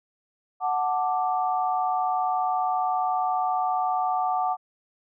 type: chord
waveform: sine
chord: D major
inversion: first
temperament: equal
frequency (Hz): 740 / 880 / 1174.7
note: F#5 / A5 / D6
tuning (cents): 0 / 0 / 0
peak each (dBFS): -24 / -29 / -29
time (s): 0.6-4.57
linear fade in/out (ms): 50
effects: none